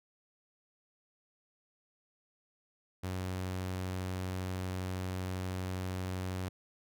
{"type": "tone", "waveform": "sawtooth", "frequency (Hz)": 92.6, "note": "F#2", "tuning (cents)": 2, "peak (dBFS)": -31, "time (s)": [3.03, 6.49], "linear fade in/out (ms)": 10, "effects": []}